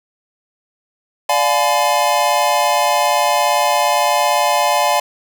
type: chord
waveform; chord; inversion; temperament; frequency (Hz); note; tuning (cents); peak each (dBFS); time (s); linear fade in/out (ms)
square; D diminished seventh; none; just; 587.3 / 704.8 / 845.8 / 1014.9; D5 / F5 / Ab5 / Cb6; 0 / +16 / +31 / +47; -20 / -19 / -18 / -20; 1.29-5; 5
effects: none